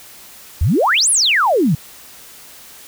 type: exponential two-way sweep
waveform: sine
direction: up then down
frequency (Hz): 65.41 to 11175 to 133.7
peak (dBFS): -11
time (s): 0.61-1.75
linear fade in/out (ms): 5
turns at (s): 1.1
effects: white hiss -40 dBFS RMS until 2.87 s